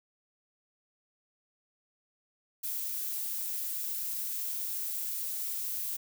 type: noise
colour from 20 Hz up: violet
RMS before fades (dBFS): -35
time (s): 2.63-5.97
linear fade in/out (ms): 10
effects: none